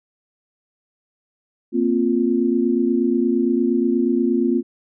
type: chord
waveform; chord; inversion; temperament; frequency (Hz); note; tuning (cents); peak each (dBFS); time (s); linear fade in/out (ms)
sine; Bb suspended second; none; equal; 233.1 / 261.6 / 349.2; Bb3 / C4 / F4; 0 / 0 / 0; -20; 1.72-4.63; 50
effects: none